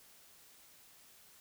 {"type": "silence", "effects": ["white hiss -61 dBFS RMS until 1.4 s"]}